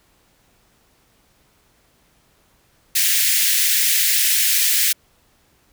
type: high-pass noise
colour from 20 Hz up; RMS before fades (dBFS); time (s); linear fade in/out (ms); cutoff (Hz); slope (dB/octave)
white; -17; 2.95-4.93; 10; 1700; 48
effects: pink hiss -59 dBFS RMS until 5.72 s